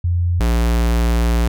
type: tone pair in turn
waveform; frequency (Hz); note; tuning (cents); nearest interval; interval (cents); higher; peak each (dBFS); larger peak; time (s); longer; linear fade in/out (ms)
sine / square; 87.2 / 58.2; F2 / A#1; -2 / -2; perfect fifth; 700; first; -14; neither; 0.04-0.4 / 0.4-1.48; second; 5
effects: none